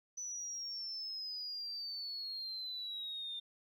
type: exponential sweep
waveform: sine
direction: down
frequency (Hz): 6000 to 3596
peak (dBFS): -39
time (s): 0.17-3.4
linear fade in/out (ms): 10
effects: tanh soft clip ceiling -35 dBFS + 13-bit